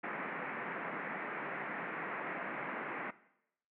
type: band-pass noise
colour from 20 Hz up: white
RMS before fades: -41 dBFS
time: 0.03-3.11 s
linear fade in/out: 10 ms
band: 150 to 2200 Hz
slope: 48 dB/octave
effects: noise-tail reverb RT60 0.8 s tail -18 dB re dry